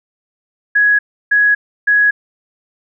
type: tone bursts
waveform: sine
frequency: 1671 Hz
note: G#6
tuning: 10 cents sharp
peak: -8 dBFS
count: 3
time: 0.75-2.11 s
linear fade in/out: 10 ms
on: 240 ms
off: 320 ms
effects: none